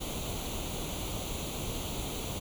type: noise with comb filter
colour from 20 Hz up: pink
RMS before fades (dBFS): -36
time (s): 0-2.4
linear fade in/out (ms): 20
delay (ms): 0.29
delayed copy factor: +0.75
effects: none